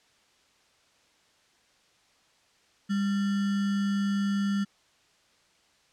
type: tone with sample-and-hold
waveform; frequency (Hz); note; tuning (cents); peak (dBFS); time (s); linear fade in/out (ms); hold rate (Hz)
sine; 200; G3; +35; -24; 2.89-4.65; 20; 1575
effects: white hiss -64 dBFS RMS until 5.92 s + low-pass 6000 Hz 12 dB/octave